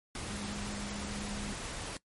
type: tone in noise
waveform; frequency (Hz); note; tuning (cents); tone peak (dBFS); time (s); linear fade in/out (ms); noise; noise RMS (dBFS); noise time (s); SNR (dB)
sine; 204.4; G#3; -27; -40; 0.3-1.53; 2; pink; -40; 0.15-1.97; -3
effects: noise-tail reverb RT60 0.1 s tail -20 dB re dry + MP3 48 kbps